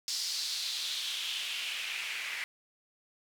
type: noise with band-pass filter sweep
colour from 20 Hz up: white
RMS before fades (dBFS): -36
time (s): 0.08-2.44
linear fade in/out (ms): 0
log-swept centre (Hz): 5000 to 2100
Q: 3.2
effects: none